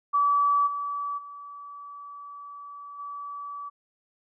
sine tone with level steps, 1149 Hz, D6, 38 cents flat, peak -19 / -28 / -39 / -34 dBFS, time 0.13-3.7 s, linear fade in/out 20 ms, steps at 0.66 / 1.17 / 2.98 s, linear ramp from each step 20 ms, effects none

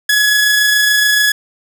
sawtooth tone with amplitude modulation, 1690 Hz, G#6, 30 cents sharp, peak -5 dBFS, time 0.09-1.32 s, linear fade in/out 5 ms, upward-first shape sine, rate 27 Hz, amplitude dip 25%, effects none

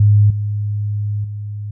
sine tone with level steps, 103.83 Hz, G#2, in tune, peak -7 / -17 / -23 dBFS, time 0-1.71 s, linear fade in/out 5 ms, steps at 0.3 / 1.24 s, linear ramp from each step 5 ms, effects none

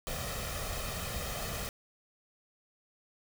pink noise with comb filter, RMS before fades -37 dBFS, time 0.07-1.69 s, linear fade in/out 0 ms, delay 1.6 ms, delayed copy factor +0.65, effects none

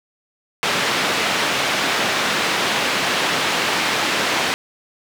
white band-pass noise, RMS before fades -20 dBFS, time 0.63-4.54 s, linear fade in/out 0 ms, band 170 to 3100 Hz, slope 12 dB/octave, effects none

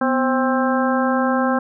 harmonic tone with a mistuned harmonic, 264.2 Hz, C4, 17 cents sharp, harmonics 1 / 2 / 3 / 4 / 5 / 6, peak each -19 / -22 / -24 / -25 / -26 / -27 dBFS, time 0.01-1.59 s, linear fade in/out 5 ms, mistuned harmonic 1, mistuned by -92 cents, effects none

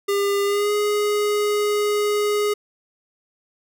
square tone with pitch glide, 401.6 to 415.8 Hz, G4 to G#4, +42 to +2 cents, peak -19 dBFS, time 0.08-2.54 s, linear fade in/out 10 ms, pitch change +60 cents, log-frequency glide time 0.44-0.72 s, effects none

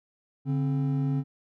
triangle tone pair together, 142.67 / 265 Hz, D3 / C4, -50 / +22 cents, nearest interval major seventh, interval 1072 cents, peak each -23 / -28 dBFS, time 0.45-1.24 s, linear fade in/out 50 ms, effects none

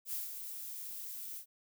violet noise with ADSR envelope, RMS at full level -37 dBFS, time 0.05-1.46 s, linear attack 80 ms, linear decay 160 ms, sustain -7 dB, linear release 90 ms, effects none

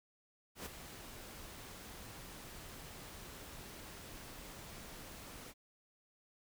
pink noise with ADSR envelope, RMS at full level -43 dBFS, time 0.55-5.54 s, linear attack 110 ms, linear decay 11 ms, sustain -8 dB, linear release 44 ms, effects none

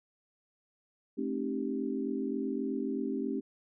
sine chord, A half-diminished seventh, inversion none, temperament equal with one note detuned, 220 / 267.7 / 311.1 / 392 Hz, A3 / C4 / Eb4 / G4, 0 / +40 / 0 / 0 cents, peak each -37 / -34 / -39 / -37 dBFS, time 1.17-3.41 s, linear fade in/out 20 ms, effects none

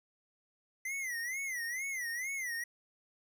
square tone with vibrato, 2017 Hz, B6, 36 cents sharp, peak -36 dBFS, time 0.85-2.64 s, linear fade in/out 5 ms, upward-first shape sine, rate 2.2 Hz, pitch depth 160 cents each way, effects none

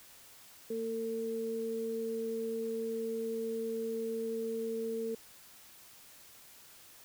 sine tone pair together, 227.5 / 451.5 Hz, A#3 / A4, -42 / +45 cents, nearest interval octave, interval 1187 cents, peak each -40 / -34 dBFS, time 0.7-5.15 s, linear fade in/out 5 ms, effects white hiss -56 dBFS RMS until 7.04 s

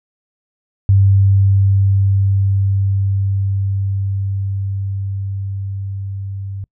sine tone with level ramp, 98 Hz, G2, in tune, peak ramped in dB -7 to -23 dBFS, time 0.89-6.64 s, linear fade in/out 0 ms, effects noise-tail reverb RT60 0.1 s tail -26 dB re dry

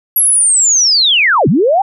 sine linear two-way sweep, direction down then up, 11530 to 119.4 to 818 Hz, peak -7 dBFS, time 0.16-1.82 s, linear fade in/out 5 ms, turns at 1.48 s, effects none

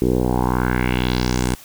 10% pulse tone with low-pass filter sweep, 62 Hz, B1, 7 cents sharp, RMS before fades -19 dBFS, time 0.02-1.55 s, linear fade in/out 0 ms, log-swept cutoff 380 to 10000 Hz, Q 2.8, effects white hiss -43 dBFS RMS until 1.64 s

